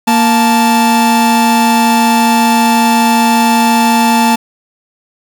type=tone pair together; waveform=45% pulse; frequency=233.1 / 877.8 Hz; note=A#3 / A5; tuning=0 / -4 cents; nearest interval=octave + major seventh; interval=2296 cents; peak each=-10 dBFS; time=0.07-4.36 s; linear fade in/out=10 ms; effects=none